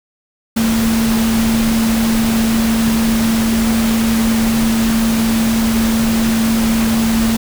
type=tone in noise; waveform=sine; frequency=225.5 Hz; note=A3; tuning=43 cents sharp; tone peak=-12 dBFS; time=0.56-7.37 s; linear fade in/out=10 ms; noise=pink; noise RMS=-21 dBFS; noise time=0.56-7.37 s; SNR=+6 dB; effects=none